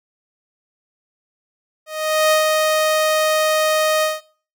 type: tone with ADSR envelope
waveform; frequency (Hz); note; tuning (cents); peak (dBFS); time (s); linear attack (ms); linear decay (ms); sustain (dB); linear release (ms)
sawtooth; 622.3; D#5; 0; -8; 1.86-4.21; 450; 120; -3; 180
effects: noise-tail reverb RT60 0.4 s tail -18 dB re dry